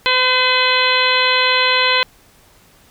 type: harmonic tone with a mistuned harmonic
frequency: 509 Hz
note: C5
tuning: 48 cents flat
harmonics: 1 / 2 / 3 / 4 / 5 / 6 / 7 / 8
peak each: -22 / -19 / -21 / -20 / -19 / -22 / -22 / -20 dBFS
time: 0.06-2.03 s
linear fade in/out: 0 ms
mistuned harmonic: 7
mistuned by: -59 cents
effects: pink hiss -50 dBFS RMS until 2.9 s